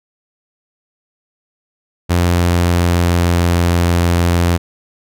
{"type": "tone with pitch glide", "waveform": "sawtooth", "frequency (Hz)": [87.31, 86.46], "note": ["F2", "F2"], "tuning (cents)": [0, -17], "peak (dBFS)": -7, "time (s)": [2.09, 4.58], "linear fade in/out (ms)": 20, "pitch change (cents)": -17, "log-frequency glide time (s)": [2.28, 3.43], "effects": []}